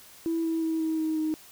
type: tone with pitch steps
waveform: sine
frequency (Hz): 329.6 / 326 / 322.4 / 318.9 / 315.4 / 312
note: E4 / E4 / E4 / D#4 / D#4 / D#4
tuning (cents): 0 / -19 / -38 / +43 / +24 / +5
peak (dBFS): -24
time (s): 0.26-1.34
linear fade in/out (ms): 0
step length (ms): 180
effects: tanh soft clip ceiling -20 dBFS + white hiss -51 dBFS RMS until 1.51 s